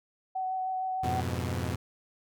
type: tone with vibrato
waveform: sine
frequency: 751 Hz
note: F#5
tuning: 26 cents sharp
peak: -29 dBFS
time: 0.35-1.21 s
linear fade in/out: 10 ms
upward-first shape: sine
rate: 6.5 Hz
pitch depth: 12 cents each way
type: chord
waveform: sawtooth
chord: F diminished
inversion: none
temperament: equal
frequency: 87.31 / 103.83 / 123.47 Hz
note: F2 / Ab2 / Cb3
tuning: 0 / 0 / 0 cents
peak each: -29 / -33 / -30 dBFS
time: 1.03-1.76 s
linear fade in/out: 10 ms
effects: none